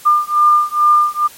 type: beating tone pair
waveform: sine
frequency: 1200 / 1202.3 Hz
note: D6 / D6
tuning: +37 / +40 cents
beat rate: 2.3 Hz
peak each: -12 dBFS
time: 0.05-1.28 s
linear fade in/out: 20 ms
effects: white hiss -39 dBFS RMS until 1.37 s + MP3 64 kbps